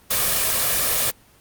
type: noise with comb filter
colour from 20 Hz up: white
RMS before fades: -20 dBFS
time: 0.1-1.11 s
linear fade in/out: 10 ms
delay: 1.7 ms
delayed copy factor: +0.5
effects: pink hiss -53 dBFS RMS until 1.4 s + Opus 24 kbps